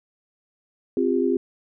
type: chord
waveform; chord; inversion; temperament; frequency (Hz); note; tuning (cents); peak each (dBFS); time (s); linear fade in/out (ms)
sine; C suspended fourth; none; equal with one note detuned; 261.6 / 349.2 / 400.5; C4 / F4 / G4; 0 / 0 / +37; -23; 0.97-1.37; 2
effects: none